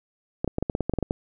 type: clicks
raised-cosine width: 2 ms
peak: -11 dBFS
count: 12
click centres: 0.445 / 0.477 / 0.584 / 0.626 / 0.698 / 0.751 / 0.807 / 0.896 / 0.937 / 0.987 / 1.027 / 1.109 s
effects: none